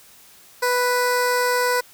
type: tone with notch filter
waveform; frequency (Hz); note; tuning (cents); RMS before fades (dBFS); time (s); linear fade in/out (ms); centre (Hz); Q
15% pulse; 494; B4; 0; -20; 0.62-1.81; 10; 2900; 1.9
effects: white hiss -49 dBFS RMS until 1.93 s